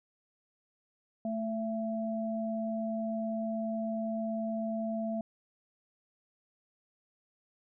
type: tone pair together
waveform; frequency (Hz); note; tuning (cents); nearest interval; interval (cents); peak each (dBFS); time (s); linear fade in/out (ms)
sine; 221 / 669.6; A3 / E5; +8 / +27; octave + perfect fifth; 1919; -33 / -35; 1.25-5.21; 2
effects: none